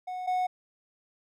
triangle tone pair in turn, 734 / 734 Hz, F#5 / F#5, -14 / -14 cents, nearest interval unison, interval 0 cents, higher neither, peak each -31 / -23 dBFS, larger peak second, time 0.07-0.27 / 0.27-0.47 s, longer neither, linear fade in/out 10 ms, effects none

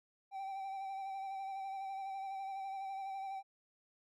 triangle tone with vibrato, 777 Hz, G5, 16 cents flat, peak -38 dBFS, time 0.31-3.43 s, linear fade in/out 50 ms, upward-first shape sine, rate 12 Hz, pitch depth 27 cents each way, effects none

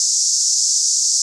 white band-pass noise, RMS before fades -17 dBFS, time 0-1.22 s, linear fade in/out 2 ms, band 5200 to 7200 Hz, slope 48 dB/octave, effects none

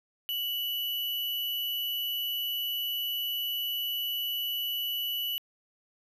sine tone pair together, 2960 / 11840 Hz, F#7 / F#9, 0 / 0 cents, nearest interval 2 octaves, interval 2400 cents, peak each -29 / -34 dBFS, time 0.29-5.38 s, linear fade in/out 0 ms, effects tanh soft clip ceiling -25 dBFS + 10-bit

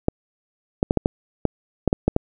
clicks, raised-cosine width 2 ms, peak -3 dBFS, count 10, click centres 0.084 / 0.829 / 0.909 / 0.973 / 1.059 / 1.453 / 1.877 / 1.929 / 2.08 / 2.164 s, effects none

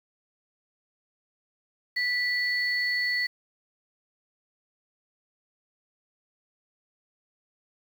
sine tone pair together, 1969 / 4420 Hz, B6 / C#8, -6 / -6 cents, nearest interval octave + major second, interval 1400 cents, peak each -25 / -31 dBFS, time 1.96-3.27 s, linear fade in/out 10 ms, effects 8-bit

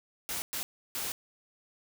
white noise bursts at uneven times, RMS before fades -35 dBFS, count 3, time 0.29-0.42 / 0.53-0.63 / 0.95-1.12 s, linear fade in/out 0 ms, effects none

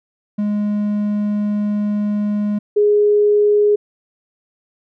triangle / sine tone pair in turn, 207.7 / 415.4 Hz, G#3 / G#4, 0 / 0 cents, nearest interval octave, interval 1200 cents, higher second, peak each -14 / -10 dBFS, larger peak second, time 0.38-2.59 / 2.76-3.76 s, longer first, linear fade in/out 10 ms, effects none

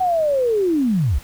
sine linear sweep, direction down, 756 to 50.2 Hz, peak -15 dBFS, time 0-1.19 s, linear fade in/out 10 ms, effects pink hiss -43 dBFS RMS until 1.23 s

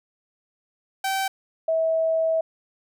sawtooth / sine tone pair in turn, 773 / 647.8 Hz, G5 / E5, -24 / -30 cents, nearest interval minor third, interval 306 cents, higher first, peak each -19 dBFS, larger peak neither, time 1.04-1.28 / 1.68-2.41 s, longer second, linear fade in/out 5 ms, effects none

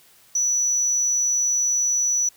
sine tone, 5920 Hz, F#8, in tune, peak -16 dBFS, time 0.35-2.29 s, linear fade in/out 5 ms, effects tanh soft clip ceiling -17 dBFS + white hiss -54 dBFS RMS until 2.36 s

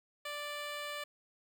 10% pulse tone with notch filter, 587.3 Hz, D5, in tune, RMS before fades -41 dBFS, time 0.25-1.04 s, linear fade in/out 5 ms, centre 11000 Hz, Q 1.4, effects none

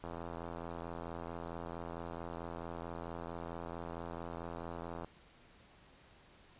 click train, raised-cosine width 1 ms, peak -29 dBFS, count 424, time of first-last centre 0.04-5.046 s, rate 84.5 Hz, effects pink hiss -62 dBFS RMS until 6.59 s + resampled to 8000 Hz

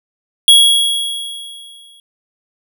square tone with exponential decay, 3322 Hz, G#7, in tune, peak -3 dBFS, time 0.48-2 s, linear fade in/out 1 ms, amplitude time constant 330 ms, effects none

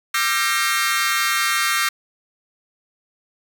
sawtooth tone cluster, 1187 / 1355 / 1581 / 1872 / 2153 Hz, D6 / E6 / G6 / A#6 / C7, +18 / +47 / +14 / +7 / +49 cents, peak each -21 dBFS, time 0.14-1.89 s, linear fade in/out 5 ms, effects none

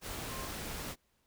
sine tone in noise, 1058 Hz, C6, 19 cents sharp, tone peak -45 dBFS, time 0.28-0.5 s, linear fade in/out 50 ms, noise pink, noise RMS -41 dBFS, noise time 0.01-0.96 s, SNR -7 dB, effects pink hiss -75 dBFS RMS until 1.26 s

